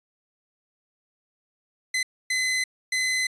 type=tone bursts at uneven times; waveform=sawtooth; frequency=2033 Hz; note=B6; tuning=50 cents sharp; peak=-19 dBFS; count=3; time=1.94-2.03 / 2.3-2.64 / 2.92-3.27 s; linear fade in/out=5 ms; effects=resampled to 22050 Hz